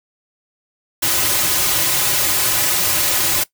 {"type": "noise with comb filter", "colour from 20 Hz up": "white", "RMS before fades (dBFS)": -17, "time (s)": [1.02, 3.44], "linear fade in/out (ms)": 10, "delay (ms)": 4.4, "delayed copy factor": -0.85, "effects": ["noise-tail reverb RT60 0.1 s tail -19 dB re dry"]}